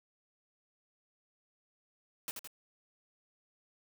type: noise with echo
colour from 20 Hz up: white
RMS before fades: -39 dBFS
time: 2.28-2.31 s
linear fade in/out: 0 ms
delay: 82 ms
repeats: 2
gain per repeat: -4 dB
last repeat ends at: 2.474 s
effects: none